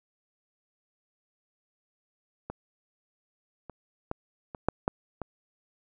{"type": "clicks", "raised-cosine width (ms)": 1, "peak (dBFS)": [-21, -27, -17, -24, -9, -11, -20], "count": 7, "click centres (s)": [2.5, 3.697, 4.114, 4.548, 4.686, 4.879, 5.217], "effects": []}